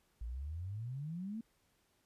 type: exponential sweep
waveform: sine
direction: up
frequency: 54 to 232.4 Hz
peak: -39 dBFS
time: 0.21-1.41 s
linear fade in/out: 5 ms
effects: pink hiss -75 dBFS RMS until 2.05 s + resampled to 32000 Hz